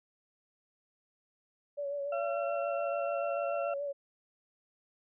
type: tone with vibrato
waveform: sine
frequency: 568 Hz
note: C#5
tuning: 42 cents sharp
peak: -33 dBFS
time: 1.77-3.93 s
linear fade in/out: 20 ms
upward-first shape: sine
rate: 6.9 Hz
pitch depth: 33 cents each way
type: harmonic tone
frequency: 679 Hz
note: F5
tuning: 49 cents flat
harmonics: 1 / 2 / 4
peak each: -34 / -40 / -46 dBFS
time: 2.12-3.74 s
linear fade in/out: 5 ms
effects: none